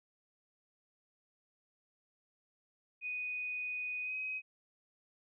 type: tone with pitch glide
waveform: sine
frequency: 2486 to 2527 Hz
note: D#7 to D#7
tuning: -2 to +26 cents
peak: -36 dBFS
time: 3.01-4.42 s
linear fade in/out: 50 ms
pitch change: +28 cents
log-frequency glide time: 4.02-4.15 s
effects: none

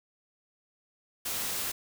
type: noise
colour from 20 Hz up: white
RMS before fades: -33 dBFS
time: 1.25-1.72 s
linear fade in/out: 10 ms
effects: none

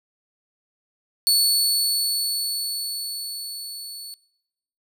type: tone with level ramp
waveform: sawtooth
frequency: 4435 Hz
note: C#8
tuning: in tune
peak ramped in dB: -12 to -32 dBFS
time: 1.27-4.14 s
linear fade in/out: 0 ms
effects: noise-tail reverb RT60 0.9 s tail -23 dB re dry

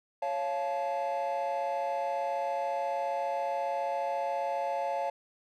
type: chord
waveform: triangle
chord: Db augmented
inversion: none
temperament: just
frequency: 554.4 / 693 / 866.2 Hz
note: Db5 / F5 / A5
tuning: 0 / -14 / -27 cents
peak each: -31 dBFS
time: 0.22-5.1 s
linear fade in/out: 5 ms
effects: tanh soft clip ceiling -22 dBFS

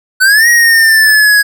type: exponential two-way sweep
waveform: square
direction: up then down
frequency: 1491 to 1900 to 1657 Hz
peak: -5 dBFS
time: 0.2-1.43 s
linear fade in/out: 20 ms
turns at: 0.48 s
effects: none

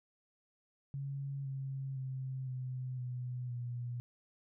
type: tone with pitch steps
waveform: sine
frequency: 138.59 / 134.96 / 131.42 / 127.97 / 124.62 / 121.35 Hz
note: C#3 / C#3 / C3 / C3 / B2 / B2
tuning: 0 / -46 / +8 / -38 / +16 / -30 cents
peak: -37 dBFS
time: 0.94-4 s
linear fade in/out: 0 ms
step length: 510 ms
effects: none

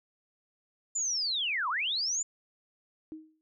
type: linear two-way sweep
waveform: sine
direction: down then up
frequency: 7200 to 936 to 7200 Hz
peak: -28 dBFS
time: 0.95-2.23 s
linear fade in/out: 10 ms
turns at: 1.69 s
type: tone with exponential decay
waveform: sine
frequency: 314.1 Hz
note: D#4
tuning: 16 cents sharp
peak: -36 dBFS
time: 3.12-3.41 s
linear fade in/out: 0 ms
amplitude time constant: 62 ms
effects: none

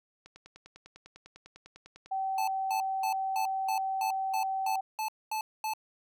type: click train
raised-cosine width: 0.2 ms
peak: -33 dBFS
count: 19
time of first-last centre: 0.26-2.06 s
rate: 10 Hz
type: tone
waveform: sine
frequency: 769 Hz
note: G5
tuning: 33 cents flat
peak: -29 dBFS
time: 2.11-4.81 s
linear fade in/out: 10 ms
type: tone bursts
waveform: square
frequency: 870 Hz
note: A5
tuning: 20 cents flat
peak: -31 dBFS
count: 11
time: 2.38-5.736 s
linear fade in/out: 2 ms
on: 96 ms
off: 230 ms
effects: none

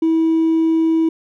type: tone with hard clipping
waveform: triangle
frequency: 324.4 Hz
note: E4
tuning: 28 cents flat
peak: -12 dBFS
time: 0.02-1.09 s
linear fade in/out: 5 ms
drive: 2 dB
effects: none

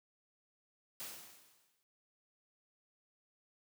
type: noise with exponential decay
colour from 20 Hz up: white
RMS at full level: -43 dBFS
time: 1-1.83 s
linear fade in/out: 0 ms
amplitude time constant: 180 ms
effects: high-pass 100 Hz 12 dB/octave

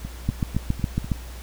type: two click trains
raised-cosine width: 5 ms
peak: -9 / -19 dBFS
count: 7 / 5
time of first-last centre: 0.29-1.118 / 0.05-1.045 s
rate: 7.25 / 4.02 Hz
effects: added 60 Hz sine -35 dBFS peak until 1.42 s + pink hiss -44 dBFS RMS until 1.42 s

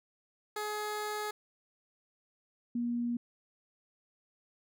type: tone pair in turn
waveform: 15% pulse / sine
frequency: 421.8 / 238.7 Hz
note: G#4 / A#3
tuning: +27 / +41 cents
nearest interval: minor seventh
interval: 986 cents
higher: first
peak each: -28 / -30 dBFS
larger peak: first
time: 0.56-1.31 / 2.75-3.17 s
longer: first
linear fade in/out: 5 ms
effects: none

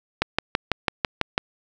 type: click train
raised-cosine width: 0.3 ms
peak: -3 dBFS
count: 8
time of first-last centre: 0.22-1.379 s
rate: 6.04 Hz
effects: none

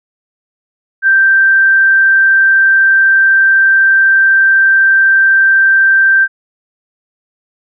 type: tone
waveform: sine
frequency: 1568 Hz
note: G6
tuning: in tune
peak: -5 dBFS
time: 1.02-6.28 s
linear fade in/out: 50 ms
effects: none

